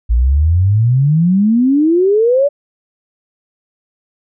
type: exponential sweep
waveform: sine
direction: up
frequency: 55 to 586 Hz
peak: -8 dBFS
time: 0.09-2.49 s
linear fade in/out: 20 ms
effects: none